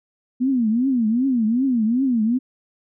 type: tone with vibrato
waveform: sine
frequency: 241.6 Hz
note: B3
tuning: 38 cents flat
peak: -16 dBFS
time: 0.4-2.39 s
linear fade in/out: 20 ms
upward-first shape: triangle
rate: 2.6 Hz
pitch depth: 240 cents each way
effects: none